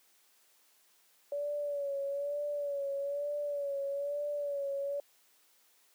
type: tone with vibrato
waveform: sine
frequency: 570 Hz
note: C#5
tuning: 48 cents sharp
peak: -32 dBFS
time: 1.32-5 s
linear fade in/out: 2 ms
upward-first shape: sine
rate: 1.1 Hz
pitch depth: 45 cents each way
effects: white hiss -67 dBFS RMS until 5.94 s + high-pass 300 Hz 12 dB/octave